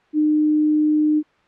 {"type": "tone", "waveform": "sine", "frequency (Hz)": 304, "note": "D#4", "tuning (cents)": -40, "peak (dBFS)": -14, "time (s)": [0.13, 1.23], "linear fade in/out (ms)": 50, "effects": ["white hiss -57 dBFS RMS until 1.47 s", "low-pass 2000 Hz 12 dB/octave"]}